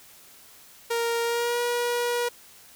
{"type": "tone with pitch glide", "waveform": "sawtooth", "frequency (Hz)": [466.2, 481], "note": ["A#4", "B4"], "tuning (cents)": [0, -46], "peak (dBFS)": -20, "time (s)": [0.9, 2.29], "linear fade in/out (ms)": 10, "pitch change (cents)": 54, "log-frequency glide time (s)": [1.23, 1.6], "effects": ["white hiss -51 dBFS RMS until 2.75 s"]}